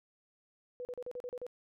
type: tone bursts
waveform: sine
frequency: 493.9 Hz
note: B4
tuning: in tune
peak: -38 dBFS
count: 8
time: 0.8-1.466 s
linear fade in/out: 0 ms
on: 50 ms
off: 38 ms
effects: none